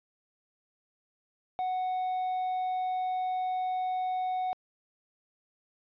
triangle tone with hard clipping, 740 Hz, F#5, in tune, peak -29 dBFS, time 1.59-4.53 s, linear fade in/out 0 ms, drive 5 dB, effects resampled to 11025 Hz

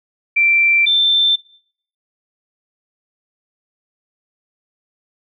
sine tone pair in turn, 2349 / 3556 Hz, D7 / A7, 0 / +18 cents, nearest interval perfect fifth, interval 718 cents, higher second, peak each -11 dBFS, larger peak neither, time 0.36-0.86 / 0.86-1.36 s, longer neither, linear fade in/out 10 ms, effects noise-tail reverb RT60 0.6 s tail -21 dB re dry

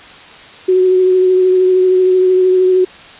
sine tone with vibrato, 370 Hz, F#4, in tune, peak -7 dBFS, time 0.68-2.85 s, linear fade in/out 10 ms, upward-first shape triangle, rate 13 Hz, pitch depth 22 cents each way, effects white hiss -36 dBFS RMS until 3.19 s + resampled to 8000 Hz

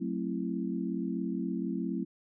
sine chord, F# half-diminished seventh, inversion none, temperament just, 185 / 222 / 266.4 / 333 Hz, F#3 / A3 / C4 / E4, 0 / +16 / +31 / +18 cents, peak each -35 / -36 / -36 / -37 dBFS, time 0-2.05 s, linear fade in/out 20 ms, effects none

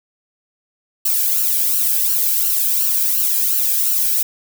violet noise with flanger, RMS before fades -17 dBFS, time 1.05-4.23 s, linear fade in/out 5 ms, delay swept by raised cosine 0.69 to 1.27 ms, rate 2.8 Hz, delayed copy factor +0.85, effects none

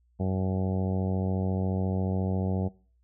harmonic tone, 94.2 Hz, F#2, 32 cents sharp, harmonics 1 / 2 / 3 / 4 / 5 / 6 / 7 / 8 / 9, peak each -28 / -29 / -39 / -38 / -38 / -42 / -40 / -44 / -48 dBFS, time 0.19-2.69 s, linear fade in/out 20 ms, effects noise-tail reverb RT60 0.4 s tail -22 dB re dry + added 60 Hz sine -63 dBFS peak until 3.03 s

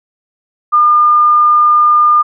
sine tone, 1208 Hz, D6, 48 cents sharp, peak -5 dBFS, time 0.72-2.23 s, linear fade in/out 20 ms, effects none

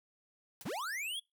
white noise with exponential decay, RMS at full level -45 dBFS, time 0.61-0.69 s, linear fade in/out 1 ms, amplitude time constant 17 ms
square linear sweep, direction up, 99 to 3431 Hz, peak -37 dBFS, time 0.65-1.2 s, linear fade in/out 10 ms
effects noise-tail reverb RT60 0.2 s tail -25 dB re dry

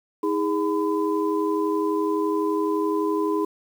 sine tone cluster, 318.9 / 410.7 / 1010 Hz, D#4 / G#4 / B5, +43 / -19 / +39 cents, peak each -24 / -24 / -28 dBFS, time 0.23-3.45 s, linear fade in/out 5 ms, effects 8-bit

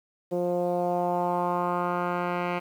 10% pulse tone with low-pass filter sweep, 176.5 Hz, F3, 19 cents sharp, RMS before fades -27 dBFS, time 0.31-2.6 s, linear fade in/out 20 ms, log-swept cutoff 470 to 2100 Hz, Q 2.6, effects 9-bit

